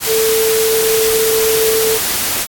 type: tone in noise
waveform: sine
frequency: 444 Hz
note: A4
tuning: 16 cents sharp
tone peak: -12 dBFS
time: 0.06-1.99 s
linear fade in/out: 50 ms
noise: white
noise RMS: -17 dBFS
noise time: 0-2.47 s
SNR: +2 dB
effects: AAC 64 kbps